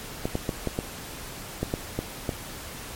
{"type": "clicks", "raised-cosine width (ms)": 2, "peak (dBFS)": -12, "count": 9, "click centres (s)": [0.255, 0.354, 0.492, 0.673, 0.789, 1.63, 1.739, 1.99, 2.292], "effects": ["pink hiss -39 dBFS RMS until 2.95 s", "MP3 64 kbps"]}